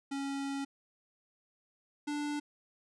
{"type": "tone pair in turn", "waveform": "square", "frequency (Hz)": [276.5, 293.7], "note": ["C#4", "D4"], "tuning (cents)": [-4, 0], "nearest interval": "minor second", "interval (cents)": 104, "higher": "second", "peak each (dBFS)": [-35, -34], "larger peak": "second", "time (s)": [[0.11, 0.65], [2.07, 2.4]], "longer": "first", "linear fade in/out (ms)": 10, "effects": ["resampled to 22050 Hz"]}